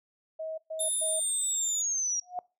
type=tone bursts; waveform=sine; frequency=637 Hz; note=D#5; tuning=41 cents sharp; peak=-33 dBFS; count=3; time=0.39-1.2 s; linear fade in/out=10 ms; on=190 ms; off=120 ms
type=tone; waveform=sawtooth; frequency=3620 Hz; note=A7; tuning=48 cents sharp; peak=-35 dBFS; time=0.79-1.82 s; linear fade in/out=5 ms
type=exponential sweep; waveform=sine; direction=down; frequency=10720 to 5670 Hz; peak=-27 dBFS; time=0.8-2.2 s; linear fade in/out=5 ms
type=tone with exponential growth; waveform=sine; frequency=722 Hz; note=F#5; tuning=43 cents flat; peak=-27 dBFS; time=2.22-2.39 s; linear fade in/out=1 ms; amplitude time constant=36 ms
effects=noise-tail reverb RT60 0.3 s tail -24 dB re dry

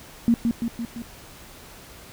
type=tone with echo; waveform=sine; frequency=233.1 Hz; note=A#3; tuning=in tune; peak=-14 dBFS; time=0.28-0.34 s; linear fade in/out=0 ms; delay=170 ms; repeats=4; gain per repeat=-4 dB; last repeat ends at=1.02 s; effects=pink hiss -45 dBFS RMS until 2.12 s

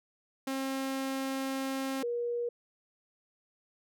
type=tone pair in turn; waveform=sawtooth / sine; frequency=267.9 / 477.3 Hz; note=C4 / A#4; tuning=+41 / +41 cents; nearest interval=minor seventh; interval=1000 cents; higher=second; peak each=-28 / -30 dBFS; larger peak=first; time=0.47-2.03 / 2.03-2.49 s; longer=first; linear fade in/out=5 ms; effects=none

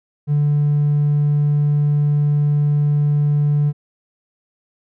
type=tone; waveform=triangle; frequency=146.6 Hz; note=D3; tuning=3 cents flat; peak=-10 dBFS; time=0.27-3.73 s; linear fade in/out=50 ms; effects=tanh soft clip ceiling -9 dBFS

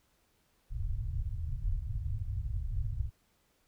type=low-pass noise; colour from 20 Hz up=pink; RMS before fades=-34 dBFS; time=0.7-3.11 s; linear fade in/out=50 ms; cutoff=120 Hz; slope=48 dB/octave; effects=pink hiss -72 dBFS RMS until 3.67 s

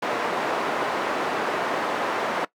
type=band-pass noise; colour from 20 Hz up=white; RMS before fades=-26 dBFS; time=0.02-2.45 s; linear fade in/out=5 ms; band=320 to 1100 Hz; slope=12 dB/octave; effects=noise-tail reverb RT60 0.1 s tail -19 dB re dry

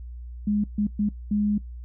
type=tone bursts at uneven times; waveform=sine; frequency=207.7 Hz; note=G#3; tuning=in tune; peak=-20 dBFS; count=4; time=0.47-0.64 / 0.78-0.87 / 0.99-1.09 / 1.31-1.58 s; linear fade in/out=5 ms; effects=noise-tail reverb RT60 0.1 s tail -18 dB re dry + added 60 Hz sine -35 dBFS peak until 1.84 s

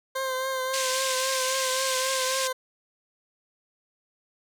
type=tone with vibrato; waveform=20% pulse; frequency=523.3 Hz; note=C5; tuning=in tune; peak=-22 dBFS; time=0.15-2.53 s; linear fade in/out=10 ms; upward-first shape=triangle; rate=3.7 Hz; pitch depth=33 cents each way
type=band-pass noise; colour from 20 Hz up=white; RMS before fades=-30 dBFS; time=0.73-2.48 s; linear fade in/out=10 ms; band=2100 to 8400 Hz; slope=24 dB/octave
effects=none

